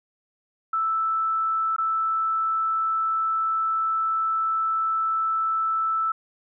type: tone with dropouts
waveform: sine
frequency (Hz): 1318.5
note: E6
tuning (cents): 0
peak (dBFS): -21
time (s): 0.73-6.12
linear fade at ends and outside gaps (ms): 5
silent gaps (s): 1.764-1.782
effects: none